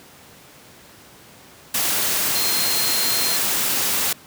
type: tone in noise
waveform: sine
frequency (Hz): 4186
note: C8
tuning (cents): 0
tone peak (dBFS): -24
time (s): 2.35-3.37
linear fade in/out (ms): 5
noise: white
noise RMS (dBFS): -21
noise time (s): 1.74-4.13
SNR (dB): -6
effects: pink hiss -46 dBFS RMS until 4.26 s + high-pass 100 Hz 12 dB/octave